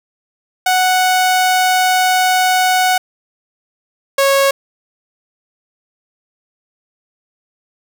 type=tone pair in turn; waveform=sawtooth; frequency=740 / 549.9 Hz; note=F#5 / C#5; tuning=0 / -14 cents; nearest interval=perfect fourth; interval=514 cents; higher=first; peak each=-7 / -6 dBFS; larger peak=second; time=0.66-2.98 / 4.18-4.51 s; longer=first; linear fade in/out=5 ms; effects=none